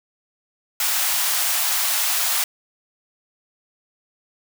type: high-pass noise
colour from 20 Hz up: white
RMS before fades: -21 dBFS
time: 0.8-2.44 s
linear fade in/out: 2 ms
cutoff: 640 Hz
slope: 48 dB/octave
effects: none